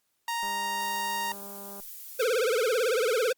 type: tone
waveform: sawtooth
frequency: 932.3 Hz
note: A#5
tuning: in tune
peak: -25 dBFS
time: 0.28-1.32 s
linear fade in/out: 2 ms
type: click train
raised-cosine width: 1 ms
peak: -33 dBFS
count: 275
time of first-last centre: 0.43-1.8 s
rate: 200 Hz
type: noise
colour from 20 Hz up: violet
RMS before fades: -42 dBFS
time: 0.79-2.25 s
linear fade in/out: 20 ms
type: tone with vibrato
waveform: square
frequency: 473.1 Hz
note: A#4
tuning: 26 cents sharp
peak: -24 dBFS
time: 2.19-3.33 s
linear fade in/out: 10 ms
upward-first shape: triangle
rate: 18 Hz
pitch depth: 220 cents each way
effects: white hiss -75 dBFS RMS until 3.37 s + Opus 48 kbps